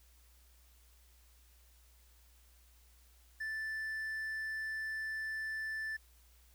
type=tone; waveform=triangle; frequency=1760 Hz; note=A6; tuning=in tune; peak=-35 dBFS; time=3.4-5.97 s; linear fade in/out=10 ms; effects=added 60 Hz sine -62 dBFS peak until 6.54 s + white hiss -68 dBFS RMS until 6.54 s